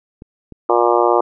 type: clicks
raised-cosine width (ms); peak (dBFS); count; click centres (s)
3; -22; 2; 0.221 / 0.523
type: harmonic tone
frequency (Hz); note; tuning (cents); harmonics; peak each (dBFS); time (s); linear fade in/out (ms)
118.9; A#2; +35; 3 / 4 / 5 / 6 / 7 / 8 / 9 / 10; -17 / -18 / -19 / -20 / -20 / -21 / -22 / -22; 0.69-1.21; 5
effects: none

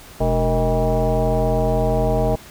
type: tone with frequency modulation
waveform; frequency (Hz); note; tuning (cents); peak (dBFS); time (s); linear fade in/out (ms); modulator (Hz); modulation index
sine; 293.7; D4; 0; -15; 0.2-2.36; 10; 169; 2.8
effects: pink hiss -42 dBFS RMS until 2.5 s

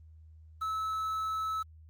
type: tone with quantisation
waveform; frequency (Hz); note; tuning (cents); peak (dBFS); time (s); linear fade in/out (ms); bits
triangle; 1300; E6; -24; -29; 0.61-1.63; 10; 9
effects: added 79 Hz sine -51 dBFS peak until 1.89 s + Opus 32 kbps

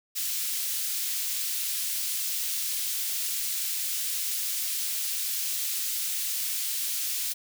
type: high-pass noise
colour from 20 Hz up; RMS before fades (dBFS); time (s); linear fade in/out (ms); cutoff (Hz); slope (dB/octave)
white; -30; 0.15-7.34; 20; 3000; 12
effects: none

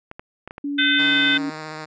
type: clicks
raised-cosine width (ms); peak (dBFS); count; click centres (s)
0.5; -20; 5; 0.114 / 0.195 / 0.476 / 0.509 / 0.581
type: tone with pitch glide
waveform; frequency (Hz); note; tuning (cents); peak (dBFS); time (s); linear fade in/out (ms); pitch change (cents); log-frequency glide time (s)
sine; 285.4 to 282.9; D4 to C#4; -49 to +35; -23; 0.64-1.5; 5; -16; 1.06-1.19
type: harmonic tone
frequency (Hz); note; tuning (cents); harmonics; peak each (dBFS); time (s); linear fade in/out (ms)
510; C5; -44; 3 / 4 / 5 / 6 / 7; -19 / -25 / -27 / -28 / -20; 0.78-1.38; 10
type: tone with vibrato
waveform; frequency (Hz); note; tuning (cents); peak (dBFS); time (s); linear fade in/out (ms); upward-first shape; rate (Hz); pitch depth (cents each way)
5% pulse; 155.56; D#3; 0; -20; 0.98-1.86; 20; sine; 15; 16
effects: resampled to 16000 Hz

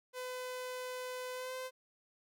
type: tone with pitch glide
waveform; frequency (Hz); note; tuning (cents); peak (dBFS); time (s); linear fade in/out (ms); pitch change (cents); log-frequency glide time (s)
sawtooth; 505 to 515; B4 to C5; +39 to -28; -36; 0.13-1.71; 50; +33; 1.33-1.54
effects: none

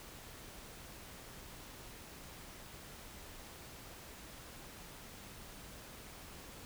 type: silence
effects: pink hiss -52 dBFS RMS until 6.65 s

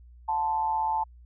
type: tone with amplitude modulation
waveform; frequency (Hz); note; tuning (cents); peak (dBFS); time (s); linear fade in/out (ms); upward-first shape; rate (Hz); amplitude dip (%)
sine; 880; A5; 0; -21; 0.28-1.04; 10; sine; 156; 65
effects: added 60 Hz sine -48 dBFS peak until 1.25 s

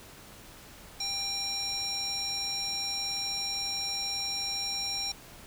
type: tone with band-pass filter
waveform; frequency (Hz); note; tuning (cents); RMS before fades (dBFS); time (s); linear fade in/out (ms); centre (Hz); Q
square; 796; G5; +26; -33; 1-5.12; 5; 5200; 5.2
effects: pink hiss -50 dBFS RMS until 5.46 s

